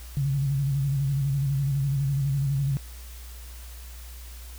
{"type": "tone with vibrato", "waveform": "sine", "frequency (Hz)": 138.4, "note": "C#3", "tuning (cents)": -2, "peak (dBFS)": -22, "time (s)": [0.17, 2.77], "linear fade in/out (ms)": 0, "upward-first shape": "square", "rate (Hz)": 12, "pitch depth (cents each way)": 53, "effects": ["added 60 Hz sine -39 dBFS peak until 4.58 s", "white hiss -48 dBFS RMS until 4.58 s"]}